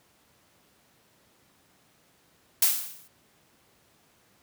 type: noise with exponential decay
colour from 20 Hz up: blue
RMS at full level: -18 dBFS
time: 2.62-3.08 s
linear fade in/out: 5 ms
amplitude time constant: 100 ms
effects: pink hiss -63 dBFS RMS until 4.42 s + high-pass 100 Hz 12 dB/octave